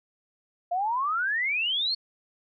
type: exponential sweep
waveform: sine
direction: up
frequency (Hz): 683 to 4421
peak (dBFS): -24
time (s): 0.71-1.95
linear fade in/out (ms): 10
effects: none